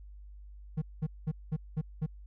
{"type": "tone bursts", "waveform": "triangle", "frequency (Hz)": 155.56, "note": "D#3", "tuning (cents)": 0, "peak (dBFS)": -26, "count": 6, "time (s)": [0.77, 2.064], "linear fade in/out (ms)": 10, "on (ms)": 49, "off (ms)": 200, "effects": ["added 50 Hz sine -46 dBFS peak until 2.26 s"]}